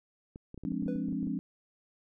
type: clicks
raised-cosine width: 3 ms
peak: -31 dBFS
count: 12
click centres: 0.359 / 0.544 / 0.577 / 0.636 / 0.721 / 0.825 / 0.863 / 0.958 / 1.085 / 1.126 / 1.229 / 1.272 s
type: chord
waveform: sine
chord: D half-diminished seventh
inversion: first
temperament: equal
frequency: 174.61 / 207.7 / 261.6 / 293.7 Hz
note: F3 / Ab3 / C4 / D4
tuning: 0 / 0 / 0 / 0 cents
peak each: -37 / -36 / -35 / -37 dBFS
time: 0.65-1.39 s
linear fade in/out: 0 ms
type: tone with exponential decay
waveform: triangle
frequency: 493.9 Hz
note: B4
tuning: in tune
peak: -32 dBFS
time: 0.88-1.16 s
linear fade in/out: 1 ms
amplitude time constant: 60 ms
effects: none